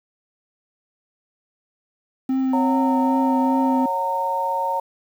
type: tone with vibrato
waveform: triangle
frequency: 261.6 Hz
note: C4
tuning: in tune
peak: -16 dBFS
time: 2.29-3.86 s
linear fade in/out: 5 ms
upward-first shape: triangle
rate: 2.5 Hz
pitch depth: 22 cents each way
type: harmonic tone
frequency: 183.6 Hz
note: F#3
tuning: 13 cents flat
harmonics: 3 / 4 / 5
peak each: -27 / -31 / -21 dBFS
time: 2.53-4.8 s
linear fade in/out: 5 ms
effects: 8-bit